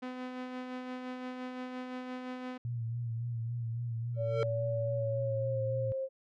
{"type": "tone with tremolo", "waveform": "sawtooth", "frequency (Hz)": 253.2, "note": "B3", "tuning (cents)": 43, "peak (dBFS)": -33, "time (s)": [0.02, 2.58], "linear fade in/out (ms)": 10, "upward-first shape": "sine", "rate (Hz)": 5.8, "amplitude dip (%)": 35}
{"type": "tone with vibrato", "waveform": "sine", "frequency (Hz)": 116.9, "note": "A#2", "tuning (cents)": 5, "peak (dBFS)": -33, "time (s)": [2.65, 5.92], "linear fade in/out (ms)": 0, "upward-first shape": "sine", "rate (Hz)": 3.6, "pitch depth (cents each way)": 45}
{"type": "tone with exponential growth", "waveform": "square", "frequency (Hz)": 452.3, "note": "A4", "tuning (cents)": 48, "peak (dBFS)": -28, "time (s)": [4.14, 4.43], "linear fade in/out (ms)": 0, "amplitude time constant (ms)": 61}
{"type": "tone with pitch glide", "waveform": "sine", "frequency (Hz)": [570, 531.8], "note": ["C#5", "C5"], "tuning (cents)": [48, 28], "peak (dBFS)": -32, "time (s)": [4.16, 6.09], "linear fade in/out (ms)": 50, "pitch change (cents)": -120, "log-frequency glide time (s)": [4.79, 5.62]}
{"effects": ["low-pass 3000 Hz 12 dB/octave"]}